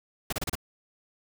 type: noise bursts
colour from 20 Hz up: pink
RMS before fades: -30 dBFS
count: 5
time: 0.3-0.554 s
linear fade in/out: 5 ms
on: 26 ms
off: 31 ms
effects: none